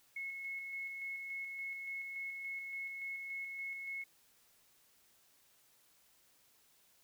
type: tone with tremolo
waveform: sine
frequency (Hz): 2183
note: C#7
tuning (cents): -27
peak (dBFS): -39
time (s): 0.16-4.04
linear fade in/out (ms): 5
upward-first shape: square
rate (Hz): 3.5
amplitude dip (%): 30
effects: white hiss -69 dBFS RMS until 7.03 s